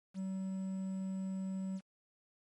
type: tone with quantisation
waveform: triangle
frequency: 190.7 Hz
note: G3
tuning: 47 cents flat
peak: -34 dBFS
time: 0.14-1.81 s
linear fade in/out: 50 ms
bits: 10
effects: MP3 48 kbps

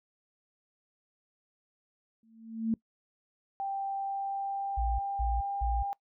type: tone with exponential growth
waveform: sine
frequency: 224.7 Hz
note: A3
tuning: 37 cents sharp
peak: -23 dBFS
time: 2.23-2.74 s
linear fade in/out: 2 ms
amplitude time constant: 110 ms
type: tone with pitch glide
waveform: sine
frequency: 786 to 799.3 Hz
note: G5 to G5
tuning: +4 to +33 cents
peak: -31 dBFS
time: 3.6-5.93 s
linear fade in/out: 0 ms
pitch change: +29 cents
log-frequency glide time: 3.97-5.64 s
type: tone bursts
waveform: sine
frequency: 58.4 Hz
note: A#1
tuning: 4 cents sharp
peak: -28 dBFS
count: 3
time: 4.77-5.83 s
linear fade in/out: 10 ms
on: 220 ms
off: 200 ms
effects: noise-tail reverb RT60 0.1 s tail -23 dB re dry

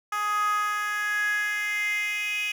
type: tone with high-pass filter sweep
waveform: 10% pulse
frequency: 417.3 Hz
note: G#4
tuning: 8 cents sharp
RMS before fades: -27 dBFS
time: 0.12-2.52 s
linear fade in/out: 5 ms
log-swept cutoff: 1100 to 2600 Hz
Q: 7
effects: none

